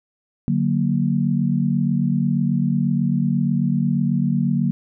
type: chord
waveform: sine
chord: D augmented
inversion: none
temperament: equal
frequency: 146.83 / 185 / 233.1 Hz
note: D3 / F#3 / A#3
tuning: 0 / 0 / 0 cents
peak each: -21 dBFS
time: 0.48-4.71 s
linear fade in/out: 0 ms
effects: none